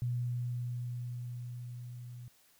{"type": "tone with level ramp", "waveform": "sine", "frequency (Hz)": 121.9, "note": "B2", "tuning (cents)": -22, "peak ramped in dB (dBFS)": [-30, -44], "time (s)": [0.02, 2.28], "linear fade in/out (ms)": 0, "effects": ["white hiss -66 dBFS RMS until 2.59 s"]}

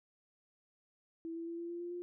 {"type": "tone with pitch steps", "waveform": "sine", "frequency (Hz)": [329.6, 333.2, 336.9, 340.6, 344.4, 348.2, 352], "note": ["E4", "E4", "E4", "F4", "F4", "F4", "F4"], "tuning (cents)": [0, 19, 38, -43, -24, -5, 14], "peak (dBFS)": -39, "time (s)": [1.25, 2.02], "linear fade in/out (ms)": 0, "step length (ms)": 110, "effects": []}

